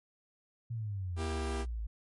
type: exponential sweep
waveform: sine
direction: down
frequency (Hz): 119.1 to 51.91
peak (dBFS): -34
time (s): 0.7-1.87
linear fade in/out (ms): 10
type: chord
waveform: sawtooth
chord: E diminished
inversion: second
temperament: just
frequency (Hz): 237.3 / 329.6 / 395.6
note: Bb3 / E4 / G4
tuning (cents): +31 / 0 / +16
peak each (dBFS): -38 / -39 / -35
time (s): 1.16-1.66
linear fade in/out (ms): 50
effects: MP3 48 kbps